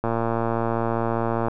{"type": "click train", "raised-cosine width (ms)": 1, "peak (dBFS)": -10, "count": 167, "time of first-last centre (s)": [0.04, 1.483], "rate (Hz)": 115, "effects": []}